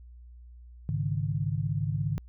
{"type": "chord", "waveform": "sine", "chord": "Ab suspended fourth", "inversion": "none", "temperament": "equal", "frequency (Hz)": [103.83, 138.59, 155.56], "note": ["Ab2", "Db3", "Eb3"], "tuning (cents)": [0, 0, 0], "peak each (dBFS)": -31, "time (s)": [0.89, 2.18], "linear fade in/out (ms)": 0, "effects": ["added 60 Hz sine -46 dBFS peak until 2.28 s"]}